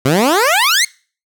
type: exponential sweep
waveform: 15% pulse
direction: up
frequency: 123.8 to 2217 Hz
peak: -4 dBFS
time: 0.05-0.85 s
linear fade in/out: 5 ms
effects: noise-tail reverb RT60 0.4 s tail -24 dB re dry